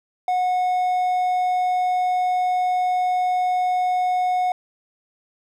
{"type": "tone", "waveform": "triangle", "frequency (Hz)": 730, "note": "F#5", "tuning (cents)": -24, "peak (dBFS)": -16, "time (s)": [0.28, 4.52], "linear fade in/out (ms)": 2, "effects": []}